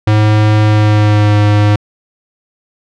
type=tone with pitch glide; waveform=square; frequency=106.8 to 104.18 Hz; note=G#2 to G#2; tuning=+49 to +6 cents; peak=-7 dBFS; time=0.07-1.76 s; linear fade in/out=5 ms; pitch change=-43 cents; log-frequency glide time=0.63-1.38 s; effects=low-pass 4000 Hz 12 dB/octave